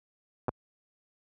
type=clicks; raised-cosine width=1 ms; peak=-15 dBFS; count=2; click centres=0.483 / 0.491 s; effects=high-pass 60 Hz 12 dB/octave